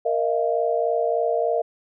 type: chord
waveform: sine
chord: Bb suspended fourth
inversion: none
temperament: equal with one note detuned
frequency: 466.2 / 622.3 / 685.7 Hz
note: Bb4 / Eb5 / F5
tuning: 0 / 0 / -32 cents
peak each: -23 / -24 / -24 dBFS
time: 0.05-1.62 s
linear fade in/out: 10 ms
effects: none